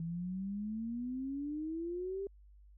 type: exponential sweep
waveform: sine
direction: up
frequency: 162.7 to 400.2 Hz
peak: -36 dBFS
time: 0-2.27 s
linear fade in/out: 2 ms
effects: added 50 Hz sine -56 dBFS peak until 2.77 s